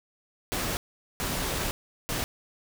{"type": "noise bursts at uneven times", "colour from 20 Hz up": "pink", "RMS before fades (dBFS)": -30, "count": 3, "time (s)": [[0.52, 0.77], [1.2, 1.71], [2.09, 2.24]], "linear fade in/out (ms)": 0, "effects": []}